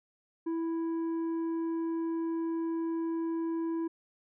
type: tone with tanh clipping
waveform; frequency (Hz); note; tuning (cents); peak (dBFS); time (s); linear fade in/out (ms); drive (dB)
sine; 329.6; E4; 0; -31; 0.46-3.88; 10; 6
effects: none